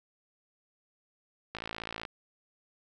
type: click train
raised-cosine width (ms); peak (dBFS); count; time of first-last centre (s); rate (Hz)
0.3; -21; 29; 1.55-2.052; 55.8
effects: none